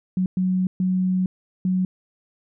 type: tone bursts at uneven times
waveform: sine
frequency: 185 Hz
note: F#3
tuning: in tune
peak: -18 dBFS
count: 4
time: 0.17-0.26 / 0.37-0.67 / 0.8-1.26 / 1.65-1.85 s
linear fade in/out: 2 ms
effects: none